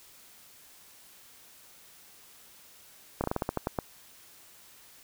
slowing click train, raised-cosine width 1 ms, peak -14 dBFS, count 10, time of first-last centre 3.21-3.788 s, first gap 29 ms, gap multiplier 1.19, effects white hiss -55 dBFS RMS until 5.03 s

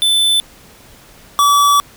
square tone pair in turn, 3520 / 1148.5 Hz, A7 / D6, 0 / -39 cents, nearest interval octave + perfect fifth, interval 1939 cents, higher first, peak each -11 / -9 dBFS, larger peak second, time 0.02-0.4 / 1.39-1.8 s, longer second, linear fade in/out 0 ms, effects pink hiss -43 dBFS RMS until 1.96 s

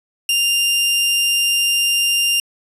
sawtooth tone, 2794 Hz, F7, in tune, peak -11 dBFS, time 0.29-2.4 s, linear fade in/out 2 ms, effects resampled to 32000 Hz

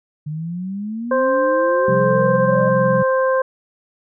sine exponential sweep, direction up, 148.1 to 612 Hz, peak -23 dBFS, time 0.26-2.69 s, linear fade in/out 10 ms
harmonic tone, 524 Hz, C5, 2 cents sharp, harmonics 1 / 2 / 3, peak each -15 / -21 / -25 dBFS, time 1.11-3.42 s, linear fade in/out 5 ms
sine chord, C suspended fourth, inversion none, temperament equal, 130.81 / 174.61 / 196 Hz, C3 / F3 / G3, 0 / 0 / 0 cents, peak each -22 dBFS, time 1.88-3.03 s, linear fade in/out 5 ms
effects none

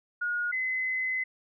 sine tone pair in turn, 1440 / 2036 Hz, F#6 / C7, -47 / -48 cents, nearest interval tritone, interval 599 cents, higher second, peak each -27 dBFS, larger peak neither, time 0.21-0.52 / 0.52-1.24 s, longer second, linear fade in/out 10 ms, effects none

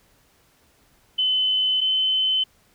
sine tone pair in turn, 3034 / 3053 Hz, F#7 / G7, +43 / -46 cents, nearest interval unison, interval 11 cents, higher second, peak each -18 dBFS, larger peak neither, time 1.18-1.81 / 1.81-2.44 s, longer neither, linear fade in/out 10 ms, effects pink hiss -60 dBFS RMS until 2.74 s

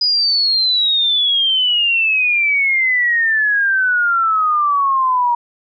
sine exponential sweep, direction down, 4978 to 947 Hz, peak -12 dBFS, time 0.01-5.35 s, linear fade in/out 5 ms, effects none

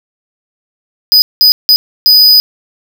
square tone bursts at uneven times, 4978 Hz, D#8, in tune, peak -3 dBFS, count 4, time 1.12-1.22 / 1.41-1.52 / 1.69-1.76 / 2.06-2.4 s, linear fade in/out 0 ms, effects none

